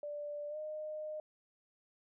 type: tone with pitch glide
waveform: sine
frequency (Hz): 587.3 to 613.7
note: D5 to D#5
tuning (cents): 0 to -24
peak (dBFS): -39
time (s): 0.03-1.2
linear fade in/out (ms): 2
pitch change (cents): +76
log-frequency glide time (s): 0.49-0.57
effects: none